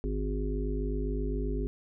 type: harmonic tone with a mistuned harmonic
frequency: 51.91 Hz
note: G#1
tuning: in tune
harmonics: 1 / 3 / 5 / 7 / 8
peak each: -30 / -40 / -37 / -39 / -38 dBFS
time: 0.04-1.67 s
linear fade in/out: 0 ms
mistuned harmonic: 8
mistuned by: -18 cents
effects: none